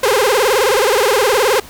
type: tone with vibrato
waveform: sawtooth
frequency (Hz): 462.6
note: A#4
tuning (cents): -13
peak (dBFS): -7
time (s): 0.03-1.6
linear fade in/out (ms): 5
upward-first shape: sine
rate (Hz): 19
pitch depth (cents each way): 260
effects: pink hiss -37 dBFS RMS until 1.69 s